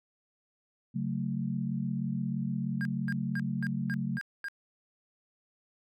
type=chord; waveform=sine; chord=F# minor; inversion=second; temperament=just; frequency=138.75 / 185 / 222 Hz; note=C#3 / F#3 / A3; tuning=+2 / 0 / +16 cents; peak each=-34 dBFS; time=0.94-4.19 s; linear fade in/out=20 ms
type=tone bursts; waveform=triangle; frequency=1615 Hz; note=G#6; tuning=49 cents flat; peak=-32 dBFS; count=7; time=2.81-4.484 s; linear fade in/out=0 ms; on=42 ms; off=230 ms
effects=none